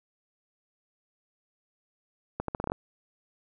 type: accelerating click train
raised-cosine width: 1 ms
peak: -16 dBFS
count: 8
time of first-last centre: 2.4-2.719 s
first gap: 83 ms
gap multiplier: 0.79
effects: none